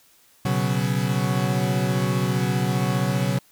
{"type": "chord", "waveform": "40% pulse", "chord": "B suspended second", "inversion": "none", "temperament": "equal", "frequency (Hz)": [123.47, 138.59, 185], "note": ["B2", "C#3", "F#3"], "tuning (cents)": [0, 0, 0], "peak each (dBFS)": -24, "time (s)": [0.45, 3.39], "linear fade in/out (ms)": 5, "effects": ["white hiss -57 dBFS RMS until 3.51 s"]}